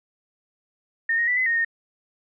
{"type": "tone with pitch steps", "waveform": "sine", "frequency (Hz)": [1830, 1870, 1973, 2029, 1855, 1840], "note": ["A#6", "A#6", "B6", "B6", "A#6", "A#6"], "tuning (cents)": [-32, 5, -2, 46, -9, -23], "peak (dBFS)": -19, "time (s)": [1.09, 1.648], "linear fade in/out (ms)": 5, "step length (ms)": 93, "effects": []}